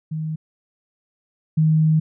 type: tone pair in turn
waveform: sine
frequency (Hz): 157 / 157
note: D#3 / D#3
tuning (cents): +16 / +16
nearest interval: unison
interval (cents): 0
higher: neither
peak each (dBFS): -23 / -13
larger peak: second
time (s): 0.11-0.36 / 1.57-2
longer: second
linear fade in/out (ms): 10
effects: none